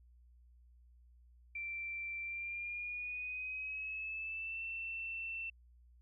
sine tone with pitch glide, 2349 to 2683 Hz, D7 to E7, 0 to +30 cents, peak -39 dBFS, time 1.55-5.5 s, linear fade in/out 5 ms, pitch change +230 cents, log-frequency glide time 2.22-4.63 s, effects added 60 Hz sine -60 dBFS peak until 6.01 s

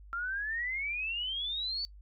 sine exponential sweep, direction up, 1362 to 4567 Hz, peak -32 dBFS, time 0.13-1.85 s, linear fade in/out 0 ms, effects noise-tail reverb RT60 0.1 s tail -23 dB re dry + added 50 Hz sine -49 dBFS peak until 2.01 s

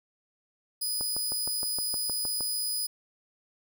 15% pulse tone, 4978 Hz, D#8, in tune, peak -22 dBFS, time 0.81-2.87 s, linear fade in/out 10 ms
click train, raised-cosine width 1 ms, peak -25 dBFS, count 10, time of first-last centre 1.01-2.408 s, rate 6.44 Hz
effects none

